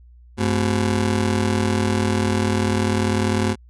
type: ring-modulated tone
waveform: 25% pulse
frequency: 155.56 Hz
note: D#3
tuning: in tune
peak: -11 dBFS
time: 0.37-3.56 s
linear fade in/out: 50 ms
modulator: 57.7 Hz
effects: added 60 Hz sine -44 dBFS peak until 3.69 s + resampled to 24000 Hz